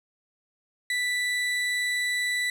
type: tone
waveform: 35% pulse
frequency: 1975.5 Hz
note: B6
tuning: in tune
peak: -23 dBFS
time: 0.9-2.5 s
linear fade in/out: 2 ms
effects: low-pass 11000 Hz 12 dB/octave + 10-bit